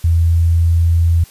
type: tone with pitch glide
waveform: sine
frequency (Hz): 83.4 to 83.88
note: E2 to E2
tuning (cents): +21 to +31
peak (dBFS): -9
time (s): 0.04-1.24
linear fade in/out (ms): 5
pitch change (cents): +10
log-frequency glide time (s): 0.15-0.61
effects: white hiss -43 dBFS RMS until 1.3 s + resampled to 32000 Hz